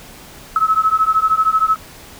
sine beating tone pair, 1288 / 1301 Hz, E6 / E6, -41 / -23 cents, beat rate 13 Hz, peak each -15 dBFS, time 0.56-1.76 s, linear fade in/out 2 ms, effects pink hiss -39 dBFS RMS until 2.19 s

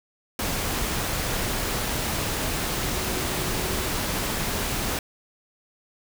sine tone in noise, 370 Hz, F#4, in tune, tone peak -36 dBFS, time 2.94-3.87 s, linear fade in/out 2 ms, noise pink, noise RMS -27 dBFS, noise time 0.39-4.99 s, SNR -12 dB, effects none

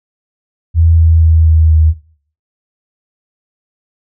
sine tone with pitch steps, 82.41 / 81.51 / 80.62 / 79.74 / 78.87 Hz, E2 / E2 / E2 / D#2 / D#2, 0 / -19 / -38 / +43 / +24 cents, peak -5 dBFS, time 0.74-1.94 s, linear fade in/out 50 ms, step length 240 ms, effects noise-tail reverb RT60 0.5 s tail -17 dB re dry

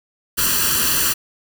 white noise with comb filter, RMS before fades -18 dBFS, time 0.37-1.14 s, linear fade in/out 20 ms, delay 0.68 ms, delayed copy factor +0.8, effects none

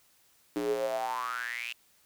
square tone with high-pass filter sweep, 59.4 Hz, A#1, 33 cents sharp, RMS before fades -33 dBFS, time 0.56-1.73 s, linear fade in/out 0 ms, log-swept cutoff 320 to 2800 Hz, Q 10, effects white hiss -65 dBFS RMS until 2.05 s

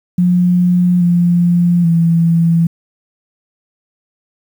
sine tone with pitch steps, 178.3 / 174.1 / 167 Hz, F3 / F3 / E3, +36 / -5 / +23 cents, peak -8 dBFS, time 0.18-2.67 s, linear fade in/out 5 ms, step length 830 ms, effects 7-bit

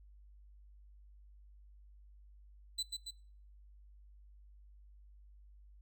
35% pulse tone with echo, 4004 Hz, B7, 23 cents sharp, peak -33 dBFS, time 2.78-2.83 s, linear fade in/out 10 ms, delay 140 ms, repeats 2, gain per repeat -4 dB, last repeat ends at 3.11 s, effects noise-tail reverb RT60 0.5 s tail -22 dB re dry + added 50 Hz sine -56 dBFS peak until 5.81 s

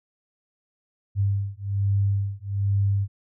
sine beating tone pair, 99 / 100.2 Hz, G2 / G2, +18 / +38 cents, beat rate 1.2 Hz, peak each -24 dBFS, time 1.15-3.08 s, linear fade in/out 50 ms, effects none

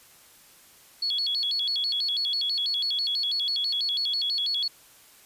sine tone with vibrato, 3836 Hz, A#7, 49 cents sharp, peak -24 dBFS, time 1.02-4.68 s, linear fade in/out 5 ms, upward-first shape square, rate 6.1 Hz, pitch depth 230 cents each way, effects white hiss -54 dBFS RMS until 5.25 s + resampled to 32000 Hz

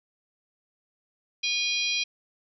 harmonic tone with a mistuned harmonic, 810 Hz, G#5, 43 cents flat, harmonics 3 / 4 / 5 / 6 / 7, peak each -28 / -30 / -32 / -34 / -35 dBFS, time 1.43-2.04 s, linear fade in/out 10 ms, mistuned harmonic 3, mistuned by +18 cents, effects none

